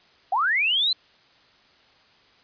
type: linear sweep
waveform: sine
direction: up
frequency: 698.5 to 4138 Hz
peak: -19 dBFS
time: 0.32-0.93 s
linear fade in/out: 5 ms
effects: white hiss -57 dBFS RMS until 2.43 s + resampled to 11025 Hz